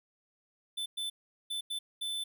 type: tone bursts at uneven times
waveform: square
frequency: 3520 Hz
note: A7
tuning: in tune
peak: -34 dBFS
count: 5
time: 0.77-0.86 / 0.97-1.1 / 1.5-1.61 / 1.7-1.79 / 2.01-2.24 s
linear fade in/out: 10 ms
effects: none